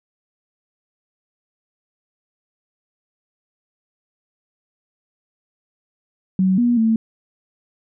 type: tone with pitch steps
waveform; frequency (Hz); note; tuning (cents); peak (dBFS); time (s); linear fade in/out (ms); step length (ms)
sine; 188 / 240.5 / 223.7; F#3 / B3 / A3; +28 / -46 / +29; -13; 6.39-6.96; 2; 190
effects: none